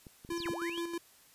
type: clicks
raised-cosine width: 3 ms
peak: -36 dBFS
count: 6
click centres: 0.068 / 0.249 / 0.291 / 0.322 / 0.403 / 0.457 s
type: tone with tremolo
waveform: square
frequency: 340 Hz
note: F4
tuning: 46 cents flat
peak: -34 dBFS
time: 0.3-0.98 s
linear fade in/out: 5 ms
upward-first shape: square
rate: 6.3 Hz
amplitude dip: 50%
type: linear two-way sweep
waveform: sine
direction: down then up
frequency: 7040 to 71.2 to 3744 Hz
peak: -39 dBFS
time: 0.35-0.82 s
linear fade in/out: 50 ms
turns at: 0.5 s
effects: white hiss -61 dBFS RMS until 1.34 s + resampled to 32000 Hz